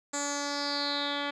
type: tone with low-pass filter sweep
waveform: 10% pulse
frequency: 286.4 Hz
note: D4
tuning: 43 cents flat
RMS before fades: -32 dBFS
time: 0.13-1.31 s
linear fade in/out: 10 ms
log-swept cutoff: 7500 to 3000 Hz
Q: 7.1
effects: none